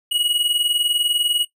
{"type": "tone pair together", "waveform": "square", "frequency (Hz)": [2890, 2910], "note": ["F#7", "F#7"], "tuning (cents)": [-41, -29], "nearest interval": "unison", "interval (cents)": 12, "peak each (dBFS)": [-22, -21], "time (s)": [0.11, 1.45], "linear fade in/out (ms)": 10, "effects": ["noise-tail reverb RT60 0.1 s tail -17 dB re dry"]}